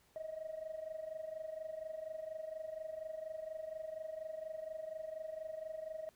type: tone with amplitude modulation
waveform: sine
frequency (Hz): 632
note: D#5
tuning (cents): +27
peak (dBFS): -37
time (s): 0.16-6.09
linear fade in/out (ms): 0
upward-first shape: sine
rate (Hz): 24.2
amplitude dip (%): 80
effects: tanh soft clip ceiling -36 dBFS + pink hiss -70 dBFS RMS until 6.15 s